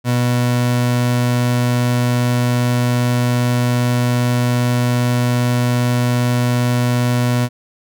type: tone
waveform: 30% pulse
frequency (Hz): 122.5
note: B2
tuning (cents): -14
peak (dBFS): -11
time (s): 0.04-7.49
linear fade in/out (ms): 50
effects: none